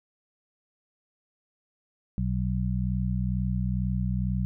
harmonic tone, 62.2 Hz, B1, 13 cents sharp, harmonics 1 / 2 / 3, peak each -29 / -29 / -29 dBFS, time 2.18-4.45 s, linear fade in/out 0 ms, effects none

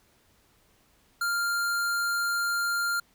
square tone, 1396.9 Hz, F6, in tune, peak -26 dBFS, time 1.21-3 s, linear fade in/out 5 ms, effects pink hiss -64 dBFS RMS until 3.14 s

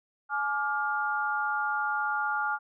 sine chord, D diminished, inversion second, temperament just, 845.8 / 1174.7 / 1409.6 Hz, Ab5 / D6 / F6, +31 / 0 / +16 cents, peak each -31 / -34 / -29 dBFS, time 0.29-2.59 s, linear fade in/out 50 ms, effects none

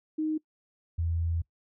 sine tone pair in turn, 311.1 / 83.5 Hz, D#4 / E2, 0 / +23 cents, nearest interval octave + major seventh, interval 2277 cents, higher first, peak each -26 dBFS, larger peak neither, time 0.18-0.38 / 0.98-1.42 s, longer second, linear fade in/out 10 ms, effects noise-tail reverb RT60 0.1 s tail -22 dB re dry

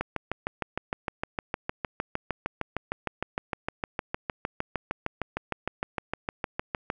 click train, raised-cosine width 0.5 ms, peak -13 dBFS, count 46, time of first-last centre 0.01-6.901 s, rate 6.53 Hz, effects none

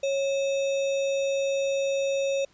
sine tone with sample-and-hold, 550 Hz, C#5, 14 cents flat, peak -23 dBFS, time 0.03-2.45 s, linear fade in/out 5 ms, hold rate 3150 Hz, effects pink hiss -61 dBFS RMS until 2.53 s + resampled to 16000 Hz

